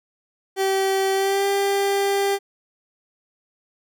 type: tone with pitch glide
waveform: 30% pulse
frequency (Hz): 386.1 to 397.4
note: G4 to G4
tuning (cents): -26 to +24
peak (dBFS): -16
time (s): 0.56-2.39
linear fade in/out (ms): 50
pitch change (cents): +50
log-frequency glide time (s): 1.14-1.46
effects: none